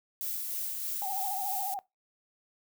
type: noise with tremolo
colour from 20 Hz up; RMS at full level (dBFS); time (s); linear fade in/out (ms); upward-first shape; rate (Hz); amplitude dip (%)
violet; -34; 0.21-1.74; 0; sine; 3.2; 25
type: tone with vibrato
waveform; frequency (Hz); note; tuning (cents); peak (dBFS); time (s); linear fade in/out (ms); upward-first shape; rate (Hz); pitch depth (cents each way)
sine; 783; G5; -2; -33; 1.02-1.79; 0; sine; 14; 87
effects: noise-tail reverb RT60 0.2 s tail -21 dB re dry